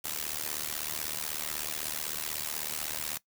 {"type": "noise with amplitude modulation", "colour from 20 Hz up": "white", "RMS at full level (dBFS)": -31, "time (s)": [0.04, 3.18], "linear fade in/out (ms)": 10, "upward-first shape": "sine", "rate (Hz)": 76.1, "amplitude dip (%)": 100, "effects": ["noise-tail reverb RT60 0.1 s tail -19 dB re dry"]}